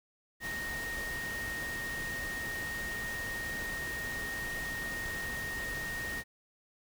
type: tone in noise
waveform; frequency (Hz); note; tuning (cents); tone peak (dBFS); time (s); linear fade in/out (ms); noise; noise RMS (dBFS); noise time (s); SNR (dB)
sine; 1857; A#6; -7; -36; 0.4-6.24; 50; pink; -42; 0.4-6.24; +3
effects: none